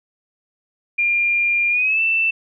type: tone with pitch glide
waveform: sine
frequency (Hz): 2400 to 2663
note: D7 to E7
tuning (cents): +37 to +17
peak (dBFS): -15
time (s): 0.98-2.31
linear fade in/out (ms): 10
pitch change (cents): +180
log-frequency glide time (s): 1.7-2.01
effects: none